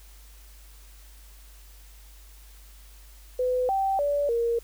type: tone with pitch steps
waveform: sine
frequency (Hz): 503 / 777 / 576 / 467.5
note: B4 / G5 / D5 / A#4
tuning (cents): +32 / -16 / -34 / +5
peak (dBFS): -22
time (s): 3.39-4.59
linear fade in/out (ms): 5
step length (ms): 300
effects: added 50 Hz sine -47 dBFS peak until 4.63 s + white hiss -55 dBFS RMS until 4.63 s